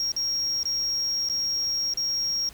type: tone with dropouts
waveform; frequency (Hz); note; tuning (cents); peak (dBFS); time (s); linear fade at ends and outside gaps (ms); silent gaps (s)
sine; 5588; F8; 0; -21; 0-2.49; 1; 0.119-0.164 / 0.631-0.655 / 1.288-1.298 / 1.937-1.973
effects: tanh soft clip ceiling -23 dBFS + pink hiss -49 dBFS RMS until 2.53 s